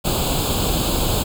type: noise with comb filter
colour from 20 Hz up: pink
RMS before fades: -20 dBFS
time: 0.04-1.24 s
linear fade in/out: 20 ms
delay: 0.26 ms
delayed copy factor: +0.85
effects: none